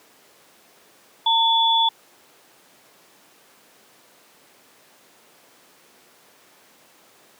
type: tone pair together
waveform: sine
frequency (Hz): 910 / 3436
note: A#5 / A7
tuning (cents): -42 / -42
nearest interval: octave + major seventh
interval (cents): 2300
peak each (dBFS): -18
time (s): 1.26-1.89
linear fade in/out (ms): 5
effects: pink hiss -53 dBFS RMS until 7.39 s + high-pass 300 Hz 12 dB/octave